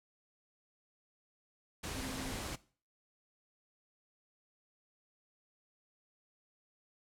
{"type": "tone in noise", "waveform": "sine", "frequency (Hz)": 261.6, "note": "C4", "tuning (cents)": 0, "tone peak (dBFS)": -43, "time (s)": [1.95, 2.32], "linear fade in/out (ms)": 10, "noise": "pink", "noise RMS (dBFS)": -41, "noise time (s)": [1.83, 2.56], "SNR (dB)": -5, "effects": ["noise-tail reverb RT60 0.4 s tail -19 dB re dry", "low-pass 11000 Hz 12 dB/octave"]}